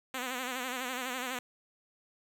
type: tone with vibrato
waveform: 5% pulse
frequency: 253.5 Hz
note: B3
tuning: 45 cents sharp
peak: -23 dBFS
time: 0.14-1.39 s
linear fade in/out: 2 ms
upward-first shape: sine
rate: 12 Hz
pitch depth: 73 cents each way
effects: none